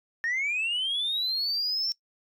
sine linear sweep, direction up, 1800 to 5460 Hz, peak -24 dBFS, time 0.24-1.92 s, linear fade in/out 0 ms, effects noise-tail reverb RT60 0.1 s tail -22 dB re dry + tanh soft clip ceiling -23 dBFS

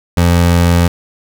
25% pulse tone, 86.4 Hz, F2, 18 cents flat, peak -4 dBFS, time 0.17-0.88 s, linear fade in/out 5 ms, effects none

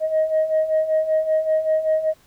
sine beating tone pair, 625 / 630.2 Hz, D#5 / D#5, +8 / +22 cents, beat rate 5.2 Hz, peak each -22 / -17 dBFS, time 0-2.14 s, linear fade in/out 50 ms, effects tanh soft clip ceiling -12 dBFS + pink hiss -56 dBFS RMS until 2.26 s

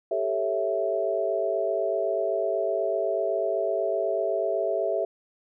sine chord, A dominant seventh, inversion third, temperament equal, 392 / 440 / 554.4 / 659.3 Hz, G4 / A4 / C#5 / E5, 0 / 0 / 0 / 0 cents, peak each -30 / -31 / -31 / -26 dBFS, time 0.11-5.05 s, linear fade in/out 5 ms, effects none

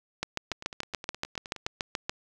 two click trains, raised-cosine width 0.2 ms, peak -12 / -23 dBFS, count 14 / 12, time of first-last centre 0.23-2.095 / 0.52-1.667 s, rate 6.97 / 9.59 Hz, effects none

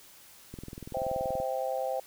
click train, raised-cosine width 3 ms, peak -28 dBFS, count 19, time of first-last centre 0.54-1.401 s, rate 20.9 Hz
sine chord, C major, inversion none, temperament just, 523.3 / 654.1 / 784.9 Hz, C5 / E5 / G5, 0 / -14 / +2 cents, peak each -32 / -35 / -34 dBFS, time 0.94-2 s, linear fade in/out 5 ms
effects white hiss -54 dBFS RMS until 2.06 s

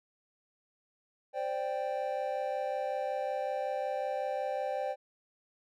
triangle chord, C suspended second, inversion none, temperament just, 523.3 / 588.7 / 784.9 Hz, C5 / D5 / G5, 0 / +4 / +2 cents, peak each -34 dBFS, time 1.33-4.96 s, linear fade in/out 50 ms, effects none

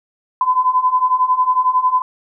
sine beating tone pair, 1007 / 1018 Hz, B5 / C6, +33 / -48 cents, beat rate 11 Hz, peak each -17 / -14 dBFS, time 0.41-2.02 s, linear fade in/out 2 ms, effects none

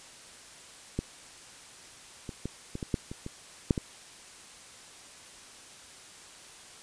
clicks, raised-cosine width 3 ms, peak -16 / -24 / -20 / -22 / -21 / -13 / -25 / -24 / -9 / -17 dBFS, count 10, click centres 0.99 / 2.292 / 2.456 / 2.754 / 2.828 / 2.942 / 3.115 / 3.264 / 3.708 / 3.778 s, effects white hiss -50 dBFS RMS until 6.82 s + resampled to 22050 Hz

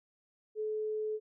sine tone, 430.2 Hz, A4, 39 cents flat, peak -32 dBFS, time 0.55-1.2 s, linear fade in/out 50 ms, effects none

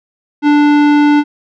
sine tone with tanh clipping, 293.7 Hz, D4, in tune, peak -8 dBFS, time 0.42-1.24 s, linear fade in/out 50 ms, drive 18 dB, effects none

